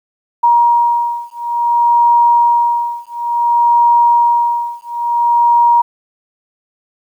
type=beating tone pair; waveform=sine; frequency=947 / 947.57 Hz; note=A#5 / A#5; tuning=+27 / +28 cents; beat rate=0.57 Hz; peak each=-12 dBFS; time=0.43-5.82 s; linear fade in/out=10 ms; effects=8-bit